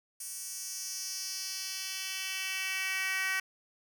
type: tone with high-pass filter sweep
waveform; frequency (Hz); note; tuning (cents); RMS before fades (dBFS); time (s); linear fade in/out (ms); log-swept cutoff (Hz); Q
10% pulse; 380; F#4; +46; -36; 0.2-3.4; 5; 8300 to 1800; 2.1
effects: none